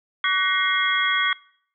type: tone cluster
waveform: sine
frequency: 1140 / 1496 / 1893 / 2125 / 3310 Hz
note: C#6 / F#6 / A#6 / C7 / G#7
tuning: +48 / +19 / +26 / +26 / -6 cents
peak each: -25 dBFS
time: 0.24-1.33 s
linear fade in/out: 2 ms
effects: noise-tail reverb RT60 0.6 s tail -23 dB re dry